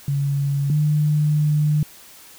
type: tone pair in turn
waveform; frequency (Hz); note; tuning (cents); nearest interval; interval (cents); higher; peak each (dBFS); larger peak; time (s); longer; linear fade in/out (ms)
sine; 140.6 / 150.18; C#3 / D3; +25 / +39; minor second; 114; second; -18 / -15; second; 0.08-0.7 / 0.7-1.83; second; 2
effects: white hiss -45 dBFS RMS until 2.38 s